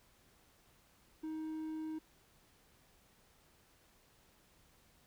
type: tone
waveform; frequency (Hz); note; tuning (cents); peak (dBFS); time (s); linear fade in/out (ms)
triangle; 314.4; D#4; +18; -37; 1.23-1.99; 10
effects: pink hiss -68 dBFS RMS until 5.06 s